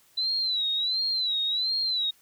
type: tone with vibrato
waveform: sine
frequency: 3977 Hz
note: B7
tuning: 11 cents sharp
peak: -24 dBFS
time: 0.17-2.11 s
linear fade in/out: 10 ms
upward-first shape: sine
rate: 1.4 Hz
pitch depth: 110 cents each way
effects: white hiss -61 dBFS RMS until 2.21 s